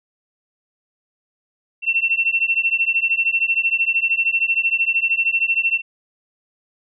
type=beating tone pair; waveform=sine; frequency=2700 / 2713 Hz; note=E7 / E7; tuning=+41 / +49 cents; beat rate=13 Hz; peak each=-19 dBFS; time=1.82-5.82 s; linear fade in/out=50 ms; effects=none